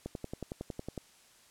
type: click train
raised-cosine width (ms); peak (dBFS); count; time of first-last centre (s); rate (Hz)
2; -24; 11; 0.06-0.977; 10.9
effects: white hiss -61 dBFS RMS until 1.5 s + low-pass 10000 Hz 12 dB/octave